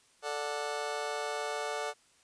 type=chord; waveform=25% pulse; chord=D major; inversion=second; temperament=just; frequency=440.5 / 587.3 / 734.2 Hz; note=A4 / D5 / F#5; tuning=+2 / 0 / -14 cents; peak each=-34 / -34 / -35 dBFS; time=0.22-1.94 s; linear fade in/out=50 ms; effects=white hiss -65 dBFS RMS until 2.23 s + resampled to 22050 Hz